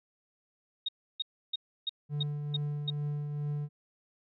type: tone bursts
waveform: sine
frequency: 3729 Hz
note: A#7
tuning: in tune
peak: -29 dBFS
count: 7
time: 0.86-2.902 s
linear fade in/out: 5 ms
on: 26 ms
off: 310 ms
type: tone with tremolo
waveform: triangle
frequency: 146.83 Hz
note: D3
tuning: in tune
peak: -28 dBFS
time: 2.09-3.69 s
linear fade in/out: 50 ms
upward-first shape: triangle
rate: 2.3 Hz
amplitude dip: 40%
effects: none